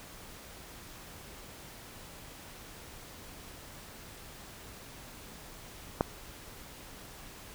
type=click; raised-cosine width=1 ms; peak=-11 dBFS; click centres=6.009 s; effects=pink hiss -49 dBFS RMS until 7.54 s

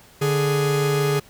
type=tone pair together; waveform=45% pulse; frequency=147.12 / 415.3 Hz; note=D3 / G#4; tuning=+3 / 0 cents; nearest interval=octave + tritone; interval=1797 cents; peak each=-21 dBFS; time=0.21-1.2 s; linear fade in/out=10 ms; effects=pink hiss -50 dBFS RMS until 1.29 s

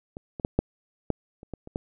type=clicks; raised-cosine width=2 ms; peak=-24 / -22 / -10 / -7 / -10 / -30 / -21 / -28 / -15 dBFS; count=9; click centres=0.169 / 0.398 / 0.449 / 0.59 / 1.103 / 1.431 / 1.537 / 1.674 / 1.759 s; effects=none

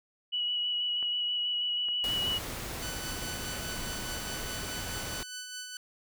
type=tone with vibrato; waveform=sine; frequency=2932 Hz; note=F#7; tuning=16 cents flat; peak=-28 dBFS; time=0.32-2.39 s; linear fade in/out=20 ms; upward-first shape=square; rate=6.2 Hz; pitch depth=12 cents each way
type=clicks; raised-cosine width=0.5 ms; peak=-31 / -33 dBFS; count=2; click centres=1.027 / 1.886 s
type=noise; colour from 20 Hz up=pink; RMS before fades=-38 dBFS; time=2.04-5.23 s; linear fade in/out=0 ms
type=tone with tremolo; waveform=10% pulse; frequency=1500 Hz; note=F#6; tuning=23 cents sharp; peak=-29 dBFS; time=2.82-5.77 s; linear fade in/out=2 ms; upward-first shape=sine; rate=4.8 Hz; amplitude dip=40%
effects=none

